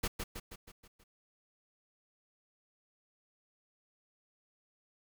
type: noise with echo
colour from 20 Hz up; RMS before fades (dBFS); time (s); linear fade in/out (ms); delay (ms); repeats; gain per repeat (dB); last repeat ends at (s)
pink; -33; 0.03-0.08; 10; 160; 6; -5; 1.04
effects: none